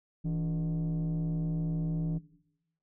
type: tone with frequency modulation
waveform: sine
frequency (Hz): 161.6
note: E3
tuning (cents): -34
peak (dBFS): -26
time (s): 0.24-2.19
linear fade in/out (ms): 20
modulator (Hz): 128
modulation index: 0.59
effects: noise-tail reverb RT60 0.8 s tail -18 dB re dry + tanh soft clip ceiling -28 dBFS